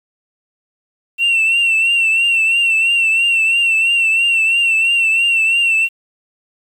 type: tone with vibrato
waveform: sine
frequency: 2711 Hz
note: E7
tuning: 48 cents sharp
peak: -9 dBFS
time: 1.18-5.89 s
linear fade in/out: 50 ms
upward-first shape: triangle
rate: 3 Hz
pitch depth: 61 cents each way
effects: tanh soft clip ceiling -9 dBFS + 7-bit